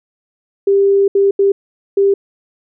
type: tone bursts at uneven times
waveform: sine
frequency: 396.1 Hz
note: G4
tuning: 18 cents sharp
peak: -8 dBFS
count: 4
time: 0.67-1.08 / 1.15-1.31 / 1.39-1.52 / 1.97-2.14 s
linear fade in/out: 5 ms
effects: none